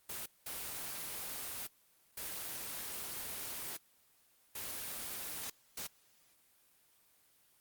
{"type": "noise bursts at uneven times", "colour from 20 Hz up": "white", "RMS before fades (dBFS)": -42, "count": 5, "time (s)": [[0.09, 0.26], [0.46, 1.67], [2.17, 3.77], [4.55, 5.5], [5.77, 5.87]], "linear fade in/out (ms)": 5, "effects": ["white hiss -69 dBFS RMS until 7.6 s", "Opus 24 kbps"]}